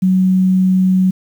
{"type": "tone", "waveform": "sine", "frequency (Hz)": 186.5, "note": "F#3", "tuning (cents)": 14, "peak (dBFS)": -9, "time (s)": [0.02, 1.11], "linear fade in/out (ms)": 10, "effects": ["7-bit"]}